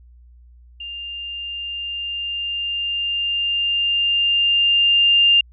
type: tone with level ramp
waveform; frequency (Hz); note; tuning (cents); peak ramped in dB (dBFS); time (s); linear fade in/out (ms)
sine; 2800; F7; +4; -29 to -10; 0.8-5.41; 5
effects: added 60 Hz sine -44 dBFS peak until 5.52 s